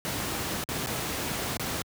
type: noise with dropouts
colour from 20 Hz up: pink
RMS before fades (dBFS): -31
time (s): 0.05-1.82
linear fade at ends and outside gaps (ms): 0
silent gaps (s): 0.639-0.689 / 0.861-0.871 / 1.57-1.596
effects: high-pass 80 Hz 12 dB/octave